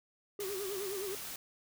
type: tone with vibrato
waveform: triangle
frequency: 392 Hz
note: G4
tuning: in tune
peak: -35 dBFS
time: 0.39-1.15 s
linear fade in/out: 2 ms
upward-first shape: sine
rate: 9.6 Hz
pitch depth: 100 cents each way
type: noise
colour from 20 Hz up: white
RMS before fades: -43 dBFS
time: 0.4-1.36 s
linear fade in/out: 2 ms
effects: none